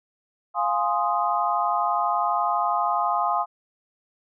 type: chord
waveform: sine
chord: F minor seventh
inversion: none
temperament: equal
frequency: 698.5 / 830.6 / 1046.5 / 1244.5 Hz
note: F5 / Ab5 / C6 / Eb6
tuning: 0 / 0 / 0 / 0 cents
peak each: -26 dBFS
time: 0.54-3.46 s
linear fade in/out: 50 ms
effects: none